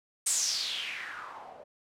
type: noise with low-pass filter sweep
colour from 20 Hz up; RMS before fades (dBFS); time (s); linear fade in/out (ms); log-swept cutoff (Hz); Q
blue; -34; 0.26-1.64; 10; 8600 to 570; 4.6
effects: none